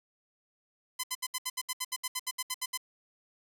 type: tone bursts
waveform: 5% pulse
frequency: 1019 Hz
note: C6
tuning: 46 cents flat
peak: -19 dBFS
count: 16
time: 0.99-2.776 s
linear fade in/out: 10 ms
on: 46 ms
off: 70 ms
effects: none